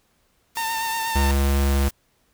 white noise, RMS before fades -36 dBFS, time 0.55-1.91 s, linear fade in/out 10 ms
sawtooth tone with vibrato, 905 Hz, A5, 48 cents sharp, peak -20 dBFS, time 0.57-1.31 s, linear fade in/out 0 ms, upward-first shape sine, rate 8.3 Hz, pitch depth 25 cents each way
square tone, 69.3 Hz, C#2, in tune, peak -18 dBFS, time 1.15-1.89 s, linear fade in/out 10 ms
effects pink hiss -65 dBFS RMS until 2.33 s

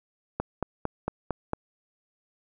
click train, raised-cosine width 1 ms, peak -13 dBFS, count 6, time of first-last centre 0.4-1.534 s, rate 4.41 Hz, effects none

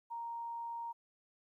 sine tone, 932.3 Hz, A#5, in tune, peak -39 dBFS, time 0.1-0.93 s, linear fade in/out 20 ms, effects 13-bit

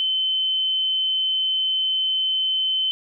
sine tone, 3064 Hz, G7, 40 cents flat, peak -19 dBFS, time 0-2.91 s, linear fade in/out 0 ms, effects none

